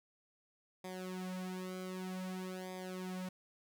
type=tone with flanger; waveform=sawtooth; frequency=185 Hz; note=F#3; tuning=in tune; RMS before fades=-43 dBFS; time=0.84-3.29 s; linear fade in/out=5 ms; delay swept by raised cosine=0.7 to 4.3 ms; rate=0.53 Hz; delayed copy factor=-1; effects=none